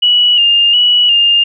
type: tone with vibrato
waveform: sine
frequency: 2874 Hz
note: F7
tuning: 49 cents sharp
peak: -6 dBFS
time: 0.02-1.44 s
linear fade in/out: 10 ms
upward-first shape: square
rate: 1.4 Hz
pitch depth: 37 cents each way
effects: none